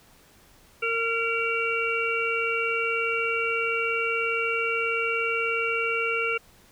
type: harmonic tone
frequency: 459.2 Hz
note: A#4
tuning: 26 cents flat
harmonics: 1 / 3 / 5 / 6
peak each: -29 / -29 / -29 / -29 dBFS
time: 0.82-6.38 s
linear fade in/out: 10 ms
effects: pink hiss -56 dBFS RMS until 6.71 s